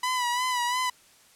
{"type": "tone with vibrato", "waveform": "sawtooth", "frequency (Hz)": 989, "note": "B5", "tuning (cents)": 2, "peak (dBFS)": -21, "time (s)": [0.03, 0.9], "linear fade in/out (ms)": 5, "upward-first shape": "sine", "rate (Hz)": 2.9, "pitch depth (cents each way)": 51, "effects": ["white hiss -57 dBFS RMS until 1.35 s", "low-pass 11000 Hz 12 dB/octave"]}